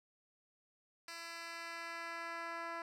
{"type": "tone with band-pass filter sweep", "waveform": "10% pulse", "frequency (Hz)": 335.4, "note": "E4", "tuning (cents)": 30, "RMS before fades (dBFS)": -45, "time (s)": [1.08, 2.82], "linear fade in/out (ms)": 2, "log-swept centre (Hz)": [4400, 1100], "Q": 0.78, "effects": []}